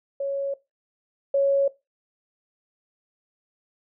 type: tone pair in turn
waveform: sine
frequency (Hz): 554.4 / 554.4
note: C#5 / C#5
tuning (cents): 0 / 0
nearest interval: unison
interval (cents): 0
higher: neither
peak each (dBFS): -24 / -17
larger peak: second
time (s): 0.2-0.54 / 1.34-1.68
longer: neither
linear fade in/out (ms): 5
effects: noise-tail reverb RT60 0.2 s tail -17 dB re dry